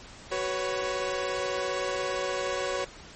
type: chord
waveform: sawtooth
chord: F# suspended fourth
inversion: none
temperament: equal with one note detuned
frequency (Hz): 375.4 / 493.9 / 554.4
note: F#4 / B4 / C#5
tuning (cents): +25 / 0 / 0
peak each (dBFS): -30 / -30 / -27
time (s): 0.31-2.85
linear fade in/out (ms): 10
effects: pink hiss -47 dBFS RMS until 3.15 s + MP3 32 kbps